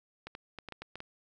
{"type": "clicks", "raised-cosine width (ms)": 0.3, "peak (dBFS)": -26, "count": 8, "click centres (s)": [0.27, 0.351, 0.587, 0.687, 0.723, 0.82, 0.956, 1.004], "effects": []}